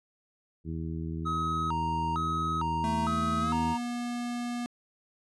harmonic tone, 80.9 Hz, E2, 32 cents flat, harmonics 1 / 2 / 3 / 4 / 5, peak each -36 / -35 / -41 / -40 / -48 dBFS, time 0.64-3.76 s, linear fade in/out 50 ms
triangle tone with vibrato, 1089 Hz, C#6, 31 cents flat, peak -27 dBFS, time 1.25-3.78 s, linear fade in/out 20 ms, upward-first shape square, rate 1.1 Hz, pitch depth 270 cents each way
square tone with pitch glide, 222.3 to 241 Hz, A3 to B3, +18 to -42 cents, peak -32 dBFS, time 2.84-4.66 s, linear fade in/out 0 ms, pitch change +140 cents, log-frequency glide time 3.4-3.54 s
effects resampled to 24000 Hz

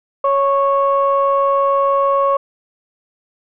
sine tone pair together, 554.4 / 1103.4 Hz, C#5 / C#6, 0 / -8 cents, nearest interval octave, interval 1192 cents, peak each -14 dBFS, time 0.24-2.37 s, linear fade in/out 5 ms, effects tanh soft clip ceiling -5 dBFS

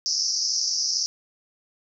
white band-pass noise, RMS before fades -25 dBFS, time 0.06-1.06 s, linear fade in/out 0 ms, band 4900 to 5900 Hz, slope 96 dB/octave, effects none

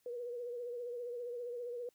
sine tone with vibrato, 482.9 Hz, B4, 39 cents flat, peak -39 dBFS, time 0.06-1.89 s, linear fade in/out 2 ms, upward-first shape triangle, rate 15 Hz, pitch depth 56 cents each way, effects white hiss -75 dBFS RMS until 1.94 s

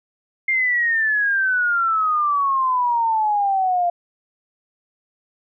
sine exponential sweep, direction down, 2122 to 691 Hz, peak -16 dBFS, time 0.48-3.9 s, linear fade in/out 5 ms, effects none

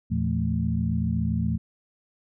sine tone cluster, 81.9 / 115.7 / 172.1 / 219.7 Hz, E2 / A#2 / F3 / A3, -11 / -13 / -25 / -2 cents, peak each -28 dBFS, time 0.1-1.58 s, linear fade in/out 20 ms, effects none

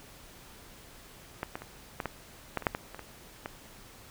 clicks, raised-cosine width 0.5 ms, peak -17 / -20 / -26 / -17 / -17 / -14 / -25 / -9 / -17 / -26 / -25 / -20 dBFS, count 12, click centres 1.431 / 1.555 / 1.62 / 2.002 / 2.057 / 2.573 / 2.623 / 2.668 / 2.749 / 2.946 / 2.993 / 3.459 s, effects pink hiss -52 dBFS RMS until 4.1 s

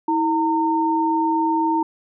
sine tone pair together, 323.1 / 914 Hz, E4 / A#5, -35 / -34 cents, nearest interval octave + tritone, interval 1801 cents, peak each -20 / -19 dBFS, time 0.08-1.83 s, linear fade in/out 5 ms, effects none

